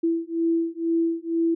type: beating tone pair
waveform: sine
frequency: 330.9 / 333 Hz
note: E4 / E4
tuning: +7 / +18 cents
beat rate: 2.1 Hz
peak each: -24 dBFS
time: 0.03-1.55 s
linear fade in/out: 10 ms
effects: none